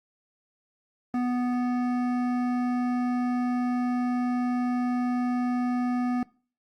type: tone with hard clipping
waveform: sine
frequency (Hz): 246.9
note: B3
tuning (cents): 0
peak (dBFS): -26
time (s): 1.14-6.23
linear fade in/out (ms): 2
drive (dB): 13
effects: noise-tail reverb RT60 0.4 s tail -22 dB re dry + Opus 24 kbps